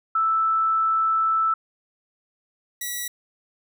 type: tone pair in turn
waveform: sine / 5% pulse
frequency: 1318.5 / 1941.6 Hz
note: E6 / B6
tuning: 0 / -30 cents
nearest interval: perfect fifth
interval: 670 cents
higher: second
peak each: -18 / -17 dBFS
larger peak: second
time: 0.15-1.54 / 2.81-3.08 s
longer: first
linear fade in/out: 5 ms
effects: none